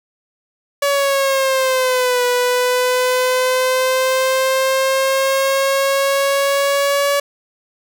sawtooth linear two-way sweep, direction down then up, 568 to 491.5 to 568 Hz, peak -10 dBFS, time 0.82-7.2 s, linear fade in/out 5 ms, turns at 2.24 s, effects none

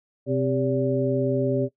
sine tone cluster, 129.1 / 260.8 / 397.3 / 573 Hz, C3 / C4 / G4 / D5, -23 / -5 / +23 / -43 cents, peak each -26 dBFS, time 0.26-1.69 s, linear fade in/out 50 ms, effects noise-tail reverb RT60 0.1 s tail -17 dB re dry

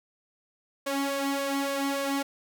sawtooth tone with flanger, 277.2 Hz, C#4, in tune, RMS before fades -29 dBFS, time 0.86-2.23 s, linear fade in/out 10 ms, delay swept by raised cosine 1.7 to 2.69 ms, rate 3.5 Hz, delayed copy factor +0.65, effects none

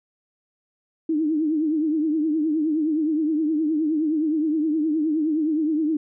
sine tone with vibrato, 309.9 Hz, D#4, 7 cents flat, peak -19 dBFS, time 1.09-5.97 s, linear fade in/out 5 ms, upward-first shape triangle, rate 9.6 Hz, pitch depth 110 cents each way, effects none

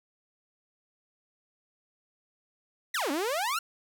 sawtooth exponential two-way sweep, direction down then up, 2075 to 266.2 to 1432 Hz, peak -24 dBFS, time 2.94-3.59 s, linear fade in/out 5 ms, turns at 3.11 s, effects none

